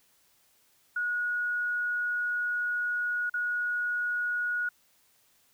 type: tone with dropouts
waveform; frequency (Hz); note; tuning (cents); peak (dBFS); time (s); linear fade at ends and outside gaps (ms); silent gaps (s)
sine; 1453; F#6; -32; -27; 0.96-4.69; 5; 3.297-3.339
effects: white hiss -66 dBFS RMS until 5.53 s